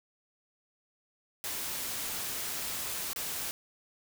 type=noise with dropouts; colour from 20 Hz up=white; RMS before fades=-36 dBFS; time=1.44-3.51 s; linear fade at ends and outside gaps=0 ms; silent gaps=3.132-3.161 s; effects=none